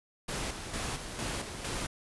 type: noise with tremolo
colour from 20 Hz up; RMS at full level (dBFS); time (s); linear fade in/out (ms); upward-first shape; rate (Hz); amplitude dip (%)
pink; -35; 0.28-1.87; 10; square; 2.2; 50
effects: resampled to 24000 Hz